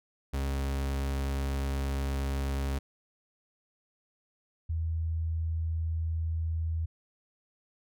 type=tone pair in turn; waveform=40% pulse / sine; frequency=68.4 / 81.34 Hz; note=C#2 / E2; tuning=-23 / -23 cents; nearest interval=minor third; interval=300 cents; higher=second; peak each=-28 / -28 dBFS; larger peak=neither; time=0.33-2.79 / 4.69-6.86 s; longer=first; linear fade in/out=10 ms; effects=none